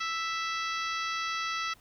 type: harmonic tone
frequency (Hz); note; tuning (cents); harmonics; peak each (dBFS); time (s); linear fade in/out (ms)
659.3; E5; 0; 2 / 3 / 4 / 5 / 6 / 7 / 8 / 9; -33 / -37 / -39 / -41 / -43 / -44 / -45 / -46; 0-1.74; 10
effects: pink hiss -61 dBFS RMS until 1.8 s